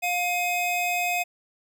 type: tone pair together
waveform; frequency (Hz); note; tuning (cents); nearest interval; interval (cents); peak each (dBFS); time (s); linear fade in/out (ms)
square; 710 / 2530; F5 / D#7; +28 / +28; octave + minor seventh; 2200; -27; 0.02-1.24; 20
effects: none

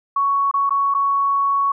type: tone with dropouts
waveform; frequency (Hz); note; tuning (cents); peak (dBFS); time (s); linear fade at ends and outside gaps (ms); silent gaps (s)
sine; 1114; C#6; +8; -15; 0.16-1.72; 5; 0.513-0.539 / 0.695-0.706 / 0.941-0.947
effects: none

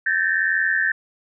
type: tone cluster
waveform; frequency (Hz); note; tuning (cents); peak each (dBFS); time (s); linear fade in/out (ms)
sine; 1551 / 1738 / 1819; G6 / A6 / A#6; -19 / -22 / -43; -22; 0.06-0.92; 5
effects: none

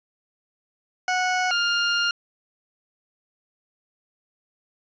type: tone pair in turn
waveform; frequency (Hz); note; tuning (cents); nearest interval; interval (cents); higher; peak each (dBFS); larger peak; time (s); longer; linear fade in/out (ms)
20% pulse; 735 / 1405.2; F#5 / F6; -12 / +10; major seventh; 1122; second; -16 / -15; second; 1.08-1.51 / 1.51-2.11; second; 2
effects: resampled to 16000 Hz + 8-bit

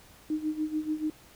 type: tone with tremolo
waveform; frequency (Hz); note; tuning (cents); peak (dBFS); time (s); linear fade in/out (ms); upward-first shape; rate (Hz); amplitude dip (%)
sine; 308.6; D#4; -14; -25; 0.3-1.1; 2; sine; 6.9; 80
effects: pink hiss -55 dBFS RMS until 1.35 s

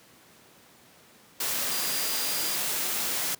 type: tone in noise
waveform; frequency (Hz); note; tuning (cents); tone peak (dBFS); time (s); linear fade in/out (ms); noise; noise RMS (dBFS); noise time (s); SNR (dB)
sine; 4820; D8; +44; -35; 1.71-2.56; 5; white; -29; 1.4-3.35; -9
effects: pink hiss -55 dBFS RMS until 3.39 s + high-pass 150 Hz 12 dB/octave

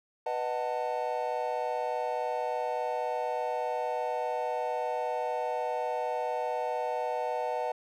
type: chord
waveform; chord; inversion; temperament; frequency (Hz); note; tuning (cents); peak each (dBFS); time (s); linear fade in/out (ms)
triangle; B dominant seventh; none; just; 493.9 / 617.4 / 740.8 / 889; B4 / D#5 / F#5 / A5; 0 / -14 / +2 / +18; -33; 0.26-7.72; 5
effects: none

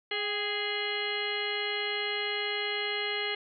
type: harmonic tone with a mistuned harmonic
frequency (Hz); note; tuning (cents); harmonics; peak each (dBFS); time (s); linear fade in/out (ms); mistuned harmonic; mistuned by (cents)
415.3; G#4; 0; 1 / 2 / 3 / 4 / 5 / 6 / 7 / 8 / 10; -36 / -41 / -44 / -40 / -34 / -45 / -36 / -39 / -41; 0.11-3.35; 5; 2; -56
effects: none

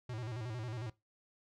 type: tone with vibrato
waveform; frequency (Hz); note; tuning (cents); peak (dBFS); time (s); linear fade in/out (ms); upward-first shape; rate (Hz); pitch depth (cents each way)
square; 116.4; A#2; -2; -40; 0.09-0.9; 5; square; 11; 120
effects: noise-tail reverb RT60 0.2 s tail -19 dB re dry + low-pass 6000 Hz 12 dB/octave

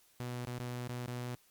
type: tone with dropouts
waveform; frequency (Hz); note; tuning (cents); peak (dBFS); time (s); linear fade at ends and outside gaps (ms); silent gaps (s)
sawtooth; 122.9; B2; -8; -34; 0.2-1.35; 0; 0.451-0.472 / 0.585-0.599 / 0.877-0.893 / 1.061-1.077
effects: white hiss -67 dBFS RMS until 1.5 s + Opus 48 kbps

